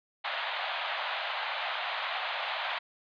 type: band-pass noise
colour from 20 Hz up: pink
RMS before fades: -34 dBFS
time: 0.24-2.79 s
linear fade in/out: 10 ms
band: 640 to 3900 Hz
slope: 48 dB/octave
effects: resampled to 11025 Hz